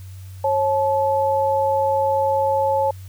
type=tone pair together; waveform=sine; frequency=544.9 / 865 Hz; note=C#5 / A5; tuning=-30 / -30 cents; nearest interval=minor sixth; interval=800 cents; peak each=-19 dBFS; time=0.44-2.91 s; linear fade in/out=5 ms; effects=added 94 Hz sine -34 dBFS peak until 3.08 s + white hiss -51 dBFS RMS until 3.08 s